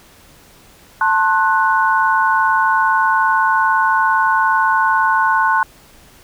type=chord; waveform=sine; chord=F# diminished; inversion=first; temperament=just; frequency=888 / 1065.6 / 1480 Hz; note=A5 / C6 / F#6; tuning=+16 / +31 / 0 cents; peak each=-16 dBFS; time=1.01-5.63 s; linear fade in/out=2 ms; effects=pink hiss -46 dBFS RMS until 6.23 s